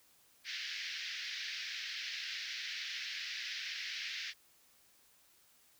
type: band-pass noise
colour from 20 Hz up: pink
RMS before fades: -42 dBFS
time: 0.44-4.34 s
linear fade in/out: 50 ms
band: 1700 to 5500 Hz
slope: 48 dB/octave
effects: white hiss -67 dBFS RMS until 5.79 s